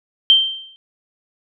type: tone with exponential decay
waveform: sine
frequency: 3136 Hz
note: G7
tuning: in tune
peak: -5 dBFS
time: 0.3-0.76 s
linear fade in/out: 0 ms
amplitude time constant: 98 ms
effects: none